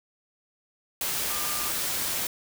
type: tone in noise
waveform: sine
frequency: 1200 Hz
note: D6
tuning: 37 cents sharp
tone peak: -37 dBFS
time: 1.3-1.7 s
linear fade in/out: 2 ms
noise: white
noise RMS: -29 dBFS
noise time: 1.01-2.27 s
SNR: -11 dB
effects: none